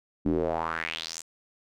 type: tone with band-pass filter sweep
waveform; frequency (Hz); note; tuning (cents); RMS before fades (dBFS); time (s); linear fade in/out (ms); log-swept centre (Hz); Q
square; 40.83; E1; -16; -30; 0.25-1.22; 10; 250 to 7800; 3.8
effects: none